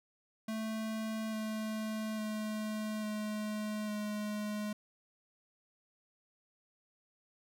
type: tone with pitch steps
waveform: square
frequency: 220 / 217.5 / 215 / 212.5 / 210.1 Hz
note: A3 / A3 / A3 / G#3 / G#3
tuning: 0 / -20 / -40 / +40 / +20 cents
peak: -36 dBFS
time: 0.48-4.73 s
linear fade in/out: 5 ms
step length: 850 ms
effects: none